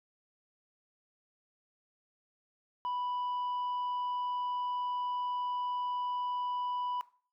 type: tone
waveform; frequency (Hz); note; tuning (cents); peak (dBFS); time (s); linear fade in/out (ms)
sine; 987.8; B5; 0; -29; 2.85-7.01; 0
effects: noise-tail reverb RT60 0.4 s tail -19 dB re dry + tanh soft clip ceiling -31 dBFS